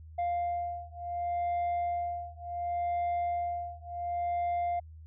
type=beating tone pair; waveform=sine; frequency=698.5 / 699.19 Hz; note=F5 / F5; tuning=0 / +2 cents; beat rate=0.69 Hz; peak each=-31 dBFS; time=0.18-4.8 s; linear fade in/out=10 ms; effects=tanh soft clip ceiling -27 dBFS + added 79 Hz sine -46 dBFS peak until 5.06 s